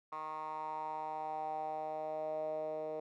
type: tone with band-pass filter sweep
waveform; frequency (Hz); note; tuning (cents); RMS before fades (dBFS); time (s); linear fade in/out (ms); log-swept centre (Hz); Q
10% pulse; 155.56; D#3; 0; -40; 0.12-3; 5; 1100 to 540; 5.8
effects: none